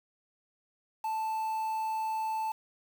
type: tone with quantisation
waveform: triangle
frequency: 880 Hz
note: A5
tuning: in tune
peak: -28 dBFS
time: 1.04-2.52 s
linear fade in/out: 5 ms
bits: 8
effects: none